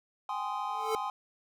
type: chord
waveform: triangle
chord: Ab major seventh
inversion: third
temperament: just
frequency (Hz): 778.7 / 830.6 / 1038.3 / 1245.9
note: G5 / Ab5 / C6 / Eb6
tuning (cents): -12 / 0 / -14 / +2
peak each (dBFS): -38 / -35 / -34 / -38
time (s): 0.29-1.1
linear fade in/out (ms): 2
type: tone with exponential growth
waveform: square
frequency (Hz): 440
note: A4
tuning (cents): 0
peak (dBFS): -27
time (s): 0.67-0.95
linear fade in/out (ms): 1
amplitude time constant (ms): 60
effects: none